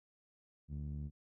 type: tone with low-pass filter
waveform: sawtooth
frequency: 73.42 Hz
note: D2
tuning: in tune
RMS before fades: -42 dBFS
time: 0.68-1.11 s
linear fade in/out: 50 ms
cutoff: 180 Hz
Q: 2.2
effects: none